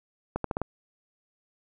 accelerating click train, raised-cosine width 1 ms, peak -14 dBFS, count 5, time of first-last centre 0.36-0.617 s, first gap 83 ms, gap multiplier 0.83, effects none

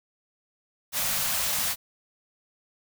white band-stop noise, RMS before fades -27 dBFS, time 0.92-1.76 s, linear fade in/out 50 ms, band 240 to 510 Hz, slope 48 dB/octave, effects none

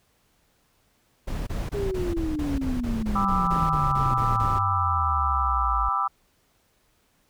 brown noise bursts, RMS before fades -29 dBFS, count 15, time 1.27-4.592 s, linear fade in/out 10 ms, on 200 ms, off 23 ms
sine exponential sweep, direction down, 412.5 to 53 Hz, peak -26 dBFS, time 1.74-5.89 s, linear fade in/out 5 ms
sine chord, E minor seventh, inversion first, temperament just, 791.1 / 988.9 / 1186.7 / 1318.5 Hz, G5 / B5 / D6 / E6, +16 / +2 / +18 / 0 cents, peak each -31 / -29 / -25 / -27 dBFS, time 3.15-6.08 s, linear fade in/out 10 ms
effects pink hiss -66 dBFS RMS until 7.29 s

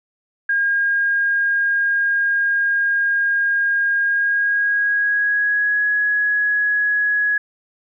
sine tone with pitch glide, 1620 to 1676.2 Hz, G#6 to G#6, -43 to +16 cents, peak -15 dBFS, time 0.49-7.38 s, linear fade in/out 5 ms, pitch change +59 cents, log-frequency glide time 3.97-5.87 s, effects none

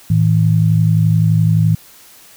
sine tone pair together, 109.41 / 161.1 Hz, A2 / E3, -9 / -39 cents, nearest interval perfect fifth, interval 670 cents, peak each -12 dBFS, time 0.1-1.75 s, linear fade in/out 5 ms, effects white hiss -43 dBFS RMS until 2.36 s

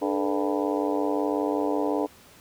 harmonic tone with a mistuned harmonic, 98.6 Hz, G2, 11 cents sharp, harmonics 3 / 4 / 5 / 6 / 7 / 8 / 9 / 10, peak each -27 / -29 / -31 / -33 / -34 / -35 / -36 / -37 dBFS, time 0.01-2.07 s, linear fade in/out 20 ms, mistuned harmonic 4, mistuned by +140 cents, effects pink hiss -52 dBFS RMS until 2.4 s + high-pass 60 Hz 12 dB/octave

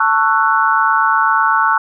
sine chord, F# minor seventh, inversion first, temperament just, 888 / 1110 / 1332 / 1480 Hz, A5 / C#6 / E6 / F#6, +16 / +2 / +18 / 0 cents, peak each -16 dBFS, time 0-1.78 s, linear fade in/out 5 ms, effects none

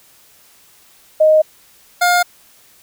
sine / 25% pulse tone pair in turn, 622.3 / 709.3 Hz, D#5 / F5, 0 / +27 cents, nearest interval major second, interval 227 cents, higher second, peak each -7 dBFS, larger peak neither, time 1.2-1.42 / 2.01-2.23 s, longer neither, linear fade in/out 10 ms, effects white hiss -49 dBFS RMS until 2.82 s

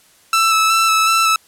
sawtooth tone with vibrato, 1318.5 Hz, E6, in tune, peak -8 dBFS, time 0.33-1.36 s, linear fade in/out 2 ms, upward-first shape square, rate 2.7 Hz, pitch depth 15 cents each way, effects white hiss -51 dBFS RMS until 1.47 s + low-pass 12000 Hz 12 dB/octave

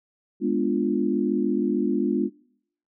sine chord, G# diminished seventh, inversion none, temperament equal, 207.7 / 246.9 / 293.7 / 349.2 Hz, G#3 / B3 / D4 / F4, 0 / 0 / 0 / 0 cents, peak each -26 dBFS, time 0.4-2.3 s, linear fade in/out 50 ms, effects noise-tail reverb RT60 0.7 s tail -24 dB re dry

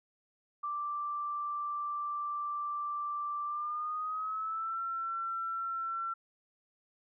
sine tone with pitch glide, 1174.7 to 1349.4 Hz, D6 to E6, 0 to +40 cents, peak -33 dBFS, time 0.63-6.14 s, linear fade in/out 10 ms, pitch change +240 cents, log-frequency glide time 3.45-4.8 s, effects none

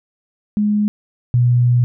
sine tone pair in turn, 208.8 / 122.13 Hz, G#3 / B2, +10 / -19 cents, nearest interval major sixth, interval 929 cents, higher first, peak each -13 / -10 dBFS, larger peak second, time 0.57-0.88 / 1.34-1.84 s, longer second, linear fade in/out 0 ms, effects none

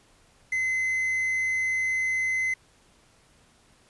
triangle tone with quantisation, 2049 Hz, C7, 37 cents flat, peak -22 dBFS, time 0.52-2.54 s, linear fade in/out 5 ms, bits 8, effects pink hiss -60 dBFS RMS until 3.89 s + resampled to 24000 Hz

